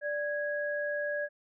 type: tone pair together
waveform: sine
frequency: 587.3 / 1656.6 Hz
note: D5 / G#6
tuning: 0 / -5 cents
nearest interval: octave + tritone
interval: 1795 cents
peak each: -32 / -34 dBFS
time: 0.01-1.29 s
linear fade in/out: 50 ms
effects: none